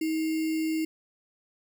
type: tone with sample-and-hold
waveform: sine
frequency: 317.8 Hz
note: D#4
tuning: 37 cents sharp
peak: -25 dBFS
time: 0.01-0.85 s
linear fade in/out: 5 ms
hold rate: 2450 Hz
effects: none